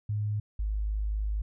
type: tone pair in turn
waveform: sine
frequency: 105 / 52.11 Hz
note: G#2 / G#1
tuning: +19 / +7 cents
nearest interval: octave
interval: 1212 cents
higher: first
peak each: -27 dBFS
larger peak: neither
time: 0.09-0.4 / 0.59-1.42 s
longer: second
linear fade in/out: 5 ms
effects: none